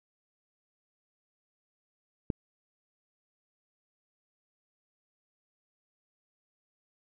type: click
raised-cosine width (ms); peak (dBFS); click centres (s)
3; -16; 2.302
effects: none